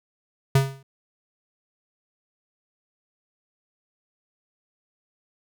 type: tone with exponential decay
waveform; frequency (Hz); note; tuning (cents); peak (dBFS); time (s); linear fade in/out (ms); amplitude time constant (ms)
square; 135.7; C#3; -36; -13; 0.55-0.83; 5; 59
effects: none